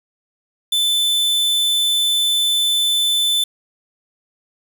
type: tone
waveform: 45% pulse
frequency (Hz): 3520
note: A7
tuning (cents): 0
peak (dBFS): -15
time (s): 0.72-3.44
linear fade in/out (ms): 5
effects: 7-bit